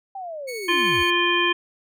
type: linear sweep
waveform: sine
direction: down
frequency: 795 to 61.74 Hz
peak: -30 dBFS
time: 0.15-1.03 s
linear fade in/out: 5 ms
type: tone with tremolo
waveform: sawtooth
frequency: 2217 Hz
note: C#7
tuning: in tune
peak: -28 dBFS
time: 0.47-1.11 s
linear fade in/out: 20 ms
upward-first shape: sine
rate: 13 Hz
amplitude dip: 25%
type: harmonic tone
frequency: 349.2 Hz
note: F4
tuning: in tune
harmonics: 1 / 3 / 5 / 7 / 9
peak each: -24 / -24 / -24 / -24 / -24 dBFS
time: 0.68-1.53 s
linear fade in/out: 10 ms
effects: none